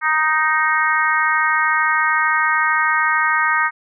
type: harmonic tone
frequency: 311.1 Hz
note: D#4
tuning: in tune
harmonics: 3 / 4 / 5 / 6 / 7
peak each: -22 / -19 / -20 / -20 / -24 dBFS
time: 0.01-3.71 s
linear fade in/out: 50 ms
effects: none